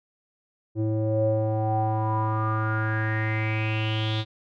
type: tone with low-pass filter sweep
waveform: square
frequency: 109.2 Hz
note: A2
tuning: 13 cents flat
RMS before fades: -25 dBFS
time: 0.75-4.25 s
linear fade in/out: 50 ms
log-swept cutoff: 400 to 3700 Hz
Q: 7.7
effects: none